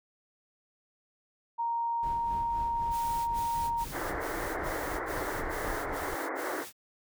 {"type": "tone", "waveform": "sine", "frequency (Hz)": 932.3, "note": "A#5", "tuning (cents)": 0, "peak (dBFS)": -28, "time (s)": [1.58, 3.85], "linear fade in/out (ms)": 20}
{"type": "noise with tremolo", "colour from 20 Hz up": "brown", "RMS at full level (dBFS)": -39, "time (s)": [2.03, 6.15], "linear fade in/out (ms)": 2, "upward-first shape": "sine", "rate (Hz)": 3.9, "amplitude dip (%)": 60}
{"type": "noise bursts", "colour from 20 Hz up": "white", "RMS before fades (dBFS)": -45, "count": 9, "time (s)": [2.9, 6.728], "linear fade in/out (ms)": 50, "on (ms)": 380, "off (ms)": 51}
{"type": "band-pass noise", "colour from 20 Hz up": "pink", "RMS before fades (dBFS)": -35, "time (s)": [3.91, 6.66], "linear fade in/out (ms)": 50, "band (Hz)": [280, 2100], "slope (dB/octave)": 96}
{"effects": []}